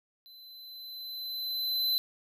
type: tone with level ramp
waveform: square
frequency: 4038 Hz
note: B7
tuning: 38 cents sharp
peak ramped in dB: -51 to -25 dBFS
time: 0.26-1.98 s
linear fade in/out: 0 ms
effects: none